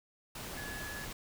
sine tone in noise, 1697 Hz, G#6, 37 cents sharp, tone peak -43 dBFS, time 0.57-1.05 s, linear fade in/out 5 ms, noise pink, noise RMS -43 dBFS, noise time 0.35-1.13 s, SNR -3 dB, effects none

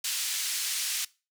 white band-pass noise, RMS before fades -31 dBFS, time 0.04-1.05 s, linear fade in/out 5 ms, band 2400 to 9000 Hz, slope 12 dB/octave, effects noise-tail reverb RT60 0.3 s tail -21 dB re dry

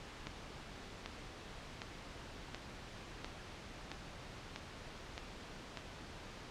accelerating click train, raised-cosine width 0.2 ms, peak -24 dBFS, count 9, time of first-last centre 0.27-5.773 s, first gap 790 ms, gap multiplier 0.96, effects pink hiss -50 dBFS RMS until 6.5 s + low-pass 5000 Hz 12 dB/octave

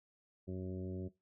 harmonic tone with a mistuned harmonic, 92.8 Hz, F#2, 6 cents sharp, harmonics 1 / 2 / 3 / 4 / 5 / 6 / 7, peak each -43 / -43 / -48 / -45 / -56 / -54 / -61 dBFS, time 0.47-1.09 s, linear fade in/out 20 ms, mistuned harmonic 1, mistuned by -19 cents, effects noise-tail reverb RT60 0.2 s tail -18 dB re dry

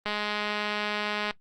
click train, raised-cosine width 0.3 ms, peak -14 dBFS, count 262, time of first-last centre 0.06-1.309 s, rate 209 Hz, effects noise-tail reverb RT60 0.1 s tail -19 dB re dry + Opus 24 kbps

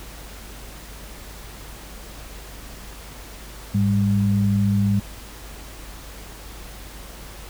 sine tone pair together, 105.06 / 198.9 Hz, G#2 / G3, +20 / +25 cents, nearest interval major seventh, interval 1105 cents, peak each -19 dBFS, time 3.74-5 s, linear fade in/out 10 ms, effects added 50 Hz sine -39 dBFS peak until 7.49 s + pink hiss -41 dBFS RMS until 7.49 s

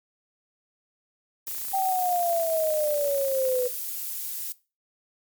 violet noise, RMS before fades -32 dBFS, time 1.47-4.52 s, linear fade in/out 0 ms
click train, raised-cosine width 0.3 ms, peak -30 dBFS, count 65, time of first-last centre 1.48-3.657 s, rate 29.4 Hz
sine exponential sweep, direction down, 782 to 493.8 Hz, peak -22 dBFS, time 1.73-3.68 s, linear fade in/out 10 ms
effects noise-tail reverb RT60 0.3 s tail -19 dB re dry + MP3 96 kbps

